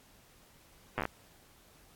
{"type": "slowing click train", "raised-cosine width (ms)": 0.5, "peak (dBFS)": -17, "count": 7, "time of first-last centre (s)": [0.98, 1.054], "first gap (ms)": 8, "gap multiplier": 1.17, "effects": ["pink hiss -61 dBFS RMS until 1.95 s", "AAC 64 kbps"]}